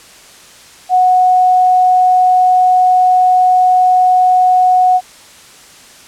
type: tone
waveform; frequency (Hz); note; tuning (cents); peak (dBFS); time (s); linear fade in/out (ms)
sine; 735; F#5; -12; -6; 0.89-5.01; 50
effects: white hiss -39 dBFS RMS until 6.07 s + low-pass 9000 Hz 12 dB/octave